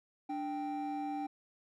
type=tone pair together; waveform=triangle; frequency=294.2 / 784 Hz; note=D4 / G5; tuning=+3 / 0 cents; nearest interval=octave + perfect fourth; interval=1697 cents; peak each=-35 / -35 dBFS; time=0.29-1.27 s; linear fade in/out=10 ms; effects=tanh soft clip ceiling -29 dBFS